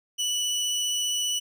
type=tone with vibrato; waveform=25% pulse; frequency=2960 Hz; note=F#7; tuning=in tune; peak=-21 dBFS; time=0.18-1.4 s; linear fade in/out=20 ms; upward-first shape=sine; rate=15 Hz; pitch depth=9 cents each way; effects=none